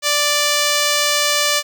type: tone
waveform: 5% pulse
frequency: 587.3 Hz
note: D5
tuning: in tune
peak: -3 dBFS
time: 0.02-1.63 s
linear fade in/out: 50 ms
effects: none